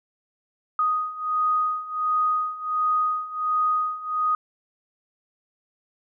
sine beating tone pair, 1244.5 / 1245.9 Hz, D#6 / D#6, 0 / +2 cents, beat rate 1.4 Hz, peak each -26 / -23 dBFS, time 0.79-4.35 s, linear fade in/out 2 ms, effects none

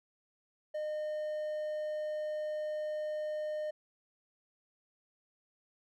triangle tone, 610 Hz, D#5, 34 cents flat, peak -32 dBFS, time 0.74-3.71 s, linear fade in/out 10 ms, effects none

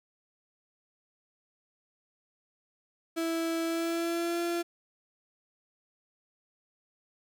35% pulse tone with pitch glide, 329.6 to 342.6 Hz, E4 to F4, 0 to -33 cents, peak -27 dBFS, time 3.16-4.63 s, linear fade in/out 20 ms, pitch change +67 cents, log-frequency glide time 3.64-4.41 s, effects none

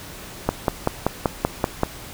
click train, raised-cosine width 1 ms, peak -3 dBFS, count 8, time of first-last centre 0.49-1.834 s, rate 5.21 Hz, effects pink hiss -38 dBFS RMS until 2.13 s

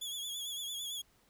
sawtooth tone with vibrato, 3379 Hz, G#7, 29 cents sharp, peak -35 dBFS, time 0.01-1.02 s, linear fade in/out 10 ms, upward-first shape triangle, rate 8.9 Hz, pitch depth 72 cents each way, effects pink hiss -69 dBFS RMS until 1.29 s

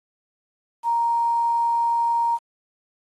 sine tone with quantisation, 934 Hz, A#5, 3 cents sharp, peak -18 dBFS, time 0.83-2.39 s, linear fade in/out 50 ms, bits 8, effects AAC 32 kbps

